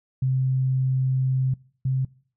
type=tone pair in turn; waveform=sine; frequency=130.81 / 131.49 Hz; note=C3 / C3; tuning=0 / +9 cents; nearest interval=unison; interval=9 cents; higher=second; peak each=-19 / -20 dBFS; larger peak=first; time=0.22-1.54 / 1.85-2.05 s; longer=first; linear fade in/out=5 ms; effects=noise-tail reverb RT60 0.5 s tail -24 dB re dry